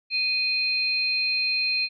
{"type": "tone pair together", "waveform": "sine", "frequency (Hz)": [2485, 4179], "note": ["D#7", "C8"], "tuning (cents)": [-3, -3], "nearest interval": "major sixth", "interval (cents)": 900, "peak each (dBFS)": [-24, -25], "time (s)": [0.1, 1.89], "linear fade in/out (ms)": 50, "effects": []}